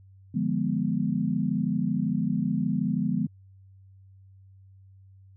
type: chord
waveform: sine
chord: D diminished seventh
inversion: none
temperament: equal with one note detuned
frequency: 149.23 / 174.61 / 207.7 / 246.9 Hz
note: D3 / F3 / Ab3 / Cb4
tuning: +28 / 0 / 0 / 0 cents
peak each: -31 / -29 / -28 / -29 dBFS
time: 0.34-3.27 s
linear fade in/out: 10 ms
effects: added 96 Hz sine -50 dBFS peak until 5.36 s